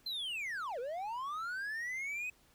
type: linear two-way sweep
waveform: triangle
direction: down then up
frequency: 4161 to 457.6 to 2545 Hz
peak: -35 dBFS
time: 0.06-2.3 s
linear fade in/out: 5 ms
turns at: 0.79 s
effects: pink hiss -67 dBFS RMS until 2.54 s